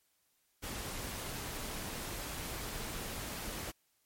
pink noise, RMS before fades -41 dBFS, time 0.62-3.72 s, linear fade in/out 20 ms, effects white hiss -75 dBFS RMS until 4.05 s + MP3 64 kbps

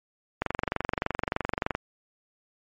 click train, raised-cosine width 0.5 ms, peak -11 dBFS, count 32, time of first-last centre 0.42-1.75 s, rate 23.3 Hz, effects MP3 48 kbps

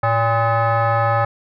sine tone with frequency modulation, 349.2 Hz, F4, in tune, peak -13 dBFS, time 0.03-1.25 s, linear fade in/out 5 ms, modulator 461 Hz, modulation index 2.5, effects tanh soft clip ceiling -10 dBFS

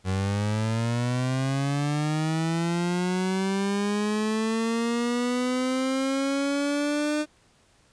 30% pulse linear sweep, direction up, 92.5 to 303.4 Hz, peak -21 dBFS, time 0.04-7.26 s, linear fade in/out 50 ms, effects pink hiss -61 dBFS RMS until 7.92 s + resampled to 22050 Hz

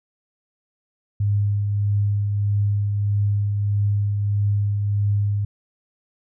sine tone with tremolo, 102.2 Hz, G#2, 27 cents flat, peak -16 dBFS, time 1.2-5.45 s, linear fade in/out 5 ms, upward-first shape triangle, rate 1.6 Hz, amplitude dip 35%, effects none

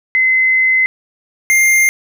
sine / square tone pair in turn, 2050 / 2108 Hz, C7 / C7, -36 / +12 cents, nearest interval unison, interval 48 cents, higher second, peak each -9 dBFS, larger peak neither, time 0.15-0.86 / 1.5-1.89 s, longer first, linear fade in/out 0 ms, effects none

